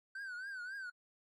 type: tone with vibrato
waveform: triangle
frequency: 1527 Hz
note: G6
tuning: 46 cents flat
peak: -40 dBFS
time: 0.15-0.9 s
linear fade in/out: 5 ms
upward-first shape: triangle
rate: 3.7 Hz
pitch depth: 130 cents each way
effects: AAC 32 kbps